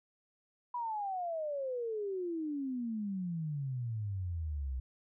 sine exponential sweep, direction down, 987.8 to 62.4 Hz, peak -34 dBFS, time 0.74-4.8 s, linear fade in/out 5 ms, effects none

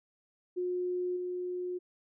sine tone with level steps, 360 Hz, F#4, 47 cents flat, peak -30 / -33 dBFS, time 0.56-1.79 s, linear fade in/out 20 ms, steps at 1.16 s, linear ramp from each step 10 ms, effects none

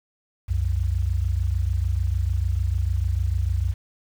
sine tone pair together, 64.49 / 91.2 Hz, C2 / F#2, -24 / -24 cents, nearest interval tritone, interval 600 cents, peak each -23 dBFS, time 0.48-3.74 s, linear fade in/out 20 ms, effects 8-bit

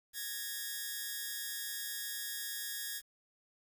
5% pulse tone pair together, 1661.2 / 1838.2 Hz, G#6 / A#6, 0 / -25 cents, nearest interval major second, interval 175 cents, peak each -29 / -32 dBFS, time 0.13-3.02 s, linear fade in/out 50 ms, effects 10-bit

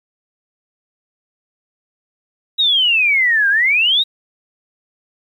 sine exponential two-way sweep, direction down then up, 3865 to 1568 to 3865 Hz, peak -11 dBFS, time 2.58-4.04 s, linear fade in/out 20 ms, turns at 3.49 s, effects 8-bit

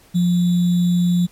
sine tone with sample-and-hold, 176.3 Hz, F3, 17 cents sharp, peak -13 dBFS, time 0.14-1.27 s, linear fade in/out 20 ms, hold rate 3675 Hz, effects pink hiss -51 dBFS RMS until 1.31 s + MP3 64 kbps

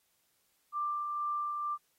sine tone with tremolo, 1183 Hz, D6, 12 cents sharp, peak -30 dBFS, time 0.72-1.78 s, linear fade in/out 50 ms, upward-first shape triangle, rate 2.1 Hz, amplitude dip 35%, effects white hiss -74 dBFS RMS until 1.98 s + AAC 48 kbps

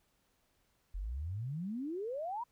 sine exponential sweep, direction up, 42.05 to 995 Hz, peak -36 dBFS, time 0.94-2.44 s, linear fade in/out 10 ms, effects pink hiss -75 dBFS RMS until 2.51 s

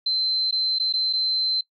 sine tone with dropouts, 4090 Hz, C8, 40 cents flat, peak -20 dBFS, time 0.06-1.61 s, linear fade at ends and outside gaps 5 ms, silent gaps 0.511-0.524 / 0.787-0.797 / 0.927-0.936 / 1.129-1.133 s, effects noise-tail reverb RT60 0.1 s tail -23 dB re dry

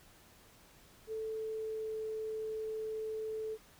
sine tone with pitch glide, 440 to 437.2 Hz, A4 to A4, 0 to -11 cents, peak -36 dBFS, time 1.07-3.58 s, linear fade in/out 50 ms, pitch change -11 cents, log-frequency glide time 1.26-2.02 s, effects pink hiss -61 dBFS RMS until 3.79 s

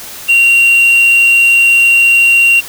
triangle tone, 2757 Hz, F7, 23 cents flat, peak -3 dBFS, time 0.28-2.61 s, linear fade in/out 20 ms, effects white hiss -28 dBFS RMS until 2.68 s

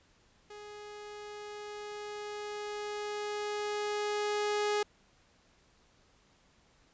sawtooth tone with level ramp, 416.6 Hz, G#4, 5 cents sharp, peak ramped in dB -42 to -24 dBFS, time 0.5-4.83 s, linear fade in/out 5 ms, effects pink hiss -66 dBFS RMS until 6.93 s + resampled to 16000 Hz

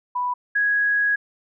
sine tone pair in turn, 987.8 / 1661.3 Hz, B5 / G#6, 0 / 0 cents, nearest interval major sixth, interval 900 cents, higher second, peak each -21 / -17 dBFS, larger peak second, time 0.15-0.34 / 0.55-1.16 s, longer second, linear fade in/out 10 ms, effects none

